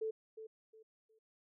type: tone with echo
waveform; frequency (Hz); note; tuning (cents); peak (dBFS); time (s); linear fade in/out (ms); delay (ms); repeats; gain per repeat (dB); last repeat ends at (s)
sine; 440; A4; 0; -35; 0.01-0.11; 10; 360; 3; -11; 1.19
effects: none